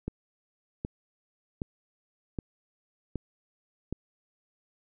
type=click train; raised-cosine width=3 ms; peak=-19 dBFS; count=6; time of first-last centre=0.08-3.926 s; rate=1.3 Hz; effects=none